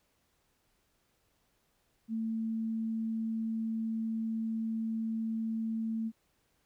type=tone; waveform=sine; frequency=223.7 Hz; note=A3; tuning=29 cents sharp; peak=-31 dBFS; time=2.08-6.12 s; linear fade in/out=50 ms; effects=pink hiss -74 dBFS RMS until 6.65 s